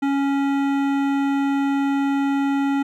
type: tone with hard clipping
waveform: sine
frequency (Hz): 277.7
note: C#4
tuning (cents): +3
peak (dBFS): -20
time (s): 0.02-2.83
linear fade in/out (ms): 10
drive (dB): 15
effects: none